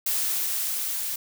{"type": "noise with level ramp", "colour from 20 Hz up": "blue", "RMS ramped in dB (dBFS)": [-25, -30], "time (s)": [0.06, 1.16], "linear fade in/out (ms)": 5, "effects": []}